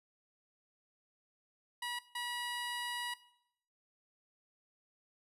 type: tone bursts at uneven times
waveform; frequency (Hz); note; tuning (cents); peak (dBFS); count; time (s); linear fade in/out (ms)
15% pulse; 967; B5; -37; -31; 2; 1.82-1.99 / 2.15-3.14; 5
effects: noise-tail reverb RT60 0.7 s tail -17 dB re dry + resampled to 32000 Hz